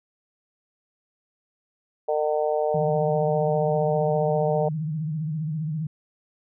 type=harmonic tone; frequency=151.7 Hz; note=D#3; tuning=44 cents flat; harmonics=3 / 4 / 5 / 6; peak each=-25 / -24 / -28 / -36 dBFS; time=2.08-4.69 s; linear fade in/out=10 ms
type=tone with vibrato; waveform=sine; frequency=155.56 Hz; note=D#3; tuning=in tune; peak=-25 dBFS; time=2.74-5.87 s; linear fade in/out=5 ms; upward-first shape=sine; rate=15 Hz; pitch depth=92 cents each way
effects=none